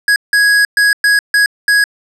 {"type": "tone bursts at uneven times", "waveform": "square", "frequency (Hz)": 1661.2, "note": "G#6", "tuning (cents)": 0, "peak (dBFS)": -8, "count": 6, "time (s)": [[0.08, 0.16], [0.33, 0.65], [0.77, 0.93], [1.04, 1.19], [1.34, 1.46], [1.68, 1.84]], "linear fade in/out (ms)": 2, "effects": ["low-pass 10000 Hz 12 dB/octave"]}